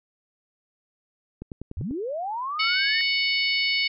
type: click train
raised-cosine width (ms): 3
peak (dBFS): -22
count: 6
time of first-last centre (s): 1.42-1.91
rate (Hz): 10.2
type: linear sweep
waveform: sine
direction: up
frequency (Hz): 61.74 to 1864.7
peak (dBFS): -27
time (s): 1.77-3.01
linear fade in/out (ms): 0
type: harmonic tone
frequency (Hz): 740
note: F#5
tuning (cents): 0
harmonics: 3 / 4 / 5 / 6 / 7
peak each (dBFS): -24 / -28 / -33 / -27 / -34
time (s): 2.59-3.88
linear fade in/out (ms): 10
effects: none